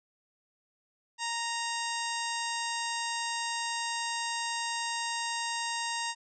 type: harmonic tone with a mistuned harmonic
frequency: 930 Hz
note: A#5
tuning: 4 cents flat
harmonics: 1 / 2 / 3 / 4 / 5 / 6 / 7 / 8 / 9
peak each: -35 / -38 / -40 / -41 / -42 / -43 / -43 / -44 / -45 dBFS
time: 1.18-6.15 s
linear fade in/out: 50 ms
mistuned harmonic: 5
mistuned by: +50 cents
effects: none